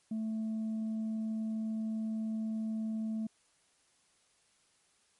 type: tone with tanh clipping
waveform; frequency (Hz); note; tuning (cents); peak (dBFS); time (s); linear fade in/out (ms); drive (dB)
sine; 220; A3; 0; -33; 0.11-3.27; 5; 1
effects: white hiss -70 dBFS RMS until 5.19 s + MP3 48 kbps